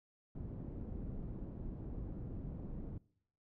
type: low-pass noise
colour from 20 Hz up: pink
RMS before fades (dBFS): -44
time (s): 0.35-2.98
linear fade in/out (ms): 5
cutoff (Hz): 280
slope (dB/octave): 12
effects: noise-tail reverb RT60 0.7 s tail -23 dB re dry